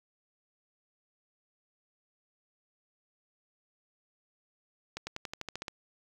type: accelerating click train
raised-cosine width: 0.2 ms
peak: -20 dBFS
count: 10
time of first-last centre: 4.97-5.682 s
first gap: 100 ms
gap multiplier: 0.94
effects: 8-bit